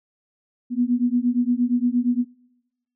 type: beating tone pair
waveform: sine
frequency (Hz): 240 / 248.6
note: B3 / B3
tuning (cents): -49 / +12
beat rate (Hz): 8.6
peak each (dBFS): -21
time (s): 0.7-2.25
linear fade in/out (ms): 50
effects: noise-tail reverb RT60 0.9 s tail -22 dB re dry